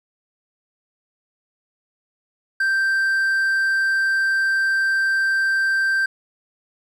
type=tone; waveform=triangle; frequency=1568 Hz; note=G6; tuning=in tune; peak=-15 dBFS; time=2.6-6.06 s; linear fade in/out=5 ms; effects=none